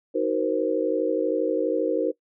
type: chord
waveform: sine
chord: C half-diminished seventh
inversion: first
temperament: just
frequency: 314 / 376.7 / 470.9 / 523.3 Hz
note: Eb4 / Gb4 / Bb4 / C5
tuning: +16 / +31 / +18 / 0 cents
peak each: -27 / -28 / -25 / -27 dBFS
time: 0.14-2.12 s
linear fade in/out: 20 ms
effects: noise-tail reverb RT60 0.1 s tail -20 dB re dry